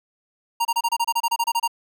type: tone bursts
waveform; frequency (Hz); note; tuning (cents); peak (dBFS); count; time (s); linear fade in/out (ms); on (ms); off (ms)
square; 932.3; A#5; 0; -19; 14; 0.6-1.678; 10; 51; 28
effects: none